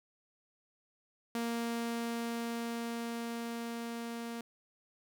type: tone with level ramp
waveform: sawtooth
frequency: 233.1 Hz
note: A#3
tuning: in tune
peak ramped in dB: -29 to -35 dBFS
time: 1.35-4.41 s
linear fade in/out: 2 ms
effects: none